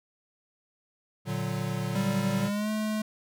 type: chord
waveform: square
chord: Bb augmented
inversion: none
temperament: equal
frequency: 116.54 / 146.83 / 185 Hz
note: Bb2 / D3 / F#3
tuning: 0 / 0 / 0 cents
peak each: -34 dBFS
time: 1.25-2.51 s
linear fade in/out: 50 ms
type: tone with pitch glide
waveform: square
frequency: 196 to 215 Hz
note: G3 to A3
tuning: 0 to -40 cents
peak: -28 dBFS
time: 1.95-3.02 s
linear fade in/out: 5 ms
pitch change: +160 cents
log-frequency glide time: 2.38-2.7 s
effects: none